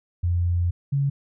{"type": "tone pair in turn", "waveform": "sine", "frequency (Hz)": [87.31, 139.68], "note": ["F2", "C#3"], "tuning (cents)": [0, 14], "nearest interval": "minor sixth", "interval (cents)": 814, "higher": "second", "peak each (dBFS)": [-19, -19], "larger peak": "neither", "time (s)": [[0.23, 0.71], [0.92, 1.1]], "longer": "first", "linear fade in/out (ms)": 10, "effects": []}